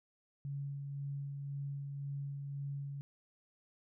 sine tone with tremolo, 140.5 Hz, C#3, 24 cents sharp, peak -37 dBFS, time 0.45-3.01 s, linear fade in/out 0 ms, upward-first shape sine, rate 1.9 Hz, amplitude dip 30%, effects none

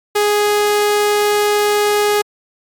sawtooth tone, 415.3 Hz, G#4, in tune, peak -8 dBFS, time 0.15-2.22 s, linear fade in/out 10 ms, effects MP3 96 kbps

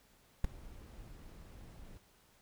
brown noise with ADSR envelope, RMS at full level -29 dBFS, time 0.44-1.98 s, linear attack 5 ms, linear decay 7 ms, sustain -23 dB, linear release 6 ms, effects pink hiss -67 dBFS RMS until 2.41 s

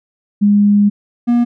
sine / triangle tone pair in turn, 204.8 / 239.2 Hz, G#3 / A#3, -24 / +45 cents, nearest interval minor third, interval 269 cents, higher second, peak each -7 dBFS, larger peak neither, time 0.41-0.9 / 1.27-1.45 s, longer first, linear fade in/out 20 ms, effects none

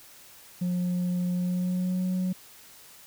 sine tone with pitch glide, 178.7 to 184.15 Hz, F3 to F#3, +40 to -8 cents, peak -22 dBFS, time 0.61-2.33 s, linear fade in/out 10 ms, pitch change +52 cents, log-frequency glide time 1.35-2.06 s, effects tanh soft clip ceiling -24 dBFS + white hiss -51 dBFS RMS until 3.06 s

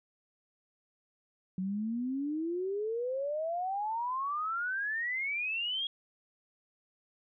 sine exponential sweep, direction up, 182.7 to 3322 Hz, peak -31 dBFS, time 1.58-5.87 s, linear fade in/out 2 ms, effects none

